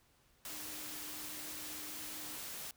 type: tone in noise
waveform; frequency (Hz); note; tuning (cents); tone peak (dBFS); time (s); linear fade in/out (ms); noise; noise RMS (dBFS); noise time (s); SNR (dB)
sine; 303.9; D#4; -41; -55; 0.5-2.36; 2; white; -45; 0.45-2.71; -13
effects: pink hiss -70 dBFS RMS until 2.76 s